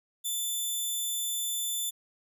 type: tone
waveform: 10% pulse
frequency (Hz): 3520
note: A7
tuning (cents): 0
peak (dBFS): -22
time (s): 0.24-1.91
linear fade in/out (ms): 20
effects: none